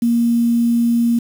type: tone with quantisation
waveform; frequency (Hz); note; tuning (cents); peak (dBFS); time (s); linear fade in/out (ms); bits
sine; 234.8; A#3; +13; -12; 0.02-1.19; 5; 6
effects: none